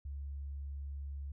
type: tone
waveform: sine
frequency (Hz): 70.1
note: C#2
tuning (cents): +20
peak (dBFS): -39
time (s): 0.05-1.32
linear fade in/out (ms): 5
effects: none